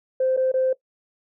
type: tone with dropouts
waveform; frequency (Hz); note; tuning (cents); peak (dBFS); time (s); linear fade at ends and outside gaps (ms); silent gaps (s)
sine; 520; C5; -11; -17; 0.2-0.73; 5; 0.366-0.373 / 0.518-0.539
effects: noise-tail reverb RT60 0.1 s tail -19 dB re dry + tanh soft clip ceiling -13 dBFS